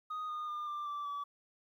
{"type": "tone with pitch steps", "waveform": "sine", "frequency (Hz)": [1244.5, 1224.5, 1204.9, 1185.6, 1166.5, 1147.8], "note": ["D#6", "D#6", "D6", "D6", "D6", "D6"], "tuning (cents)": [0, -28, 44, 16, -12, -40], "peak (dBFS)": -34, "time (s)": [0.1, 1.24], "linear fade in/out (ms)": 10, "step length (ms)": 190, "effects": ["tanh soft clip ceiling -36 dBFS", "12-bit"]}